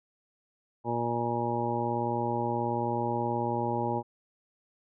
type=harmonic tone; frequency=118.6 Hz; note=A#2; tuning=30 cents sharp; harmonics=1 / 2 / 3 / 4 / 5 / 7 / 8; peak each=-35 / -35 / -34 / -37 / -37 / -32 / -36 dBFS; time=0.84-4.03 s; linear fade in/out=50 ms; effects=none